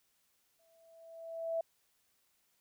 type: tone with exponential growth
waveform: sine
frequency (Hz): 659.3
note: E5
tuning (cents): 0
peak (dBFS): -30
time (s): 0.59-1.61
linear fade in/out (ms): 5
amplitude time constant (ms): 220
effects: white hiss -75 dBFS RMS until 2.6 s